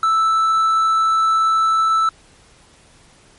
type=tone; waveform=triangle; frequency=1318.5 Hz; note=E6; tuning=in tune; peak=-11 dBFS; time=0.03-2.09 s; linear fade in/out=2 ms; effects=pink hiss -50 dBFS RMS until 3.38 s + MP3 48 kbps